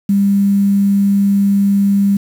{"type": "tone with quantisation", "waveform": "sine", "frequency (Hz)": 199.4, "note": "G3", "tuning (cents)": 30, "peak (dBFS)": -9, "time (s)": [0.09, 2.17], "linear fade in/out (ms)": 5, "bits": 6, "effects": []}